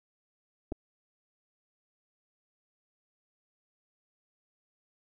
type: clicks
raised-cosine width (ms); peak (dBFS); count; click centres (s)
2; -23; 2; 0.72 / 0.723
effects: none